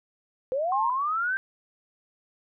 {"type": "linear sweep", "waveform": "sine", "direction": "up", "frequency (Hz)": [497.4, 1584], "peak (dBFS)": -24, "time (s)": [0.52, 1.37], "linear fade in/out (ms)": 0}
{"type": "tone", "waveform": "sine", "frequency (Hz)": 1066, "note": "C6", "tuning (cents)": 32, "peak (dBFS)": -25, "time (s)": [0.72, 0.9], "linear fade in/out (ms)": 2}
{"effects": []}